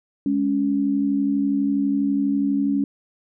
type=tone pair together; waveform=sine; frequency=207.7 / 279.9 Hz; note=G#3 / C#4; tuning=0 / +17 cents; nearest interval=perfect fourth; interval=517 cents; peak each=-24 / -19 dBFS; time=0.26-2.84 s; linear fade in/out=2 ms; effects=none